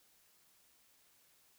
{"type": "silence", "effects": ["white hiss -69 dBFS RMS until 1.58 s"]}